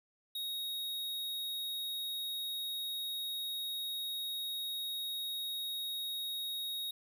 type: tone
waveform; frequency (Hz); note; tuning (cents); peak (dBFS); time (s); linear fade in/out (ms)
square; 3760; A#7; +14; -37; 0.35-6.91; 5
effects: none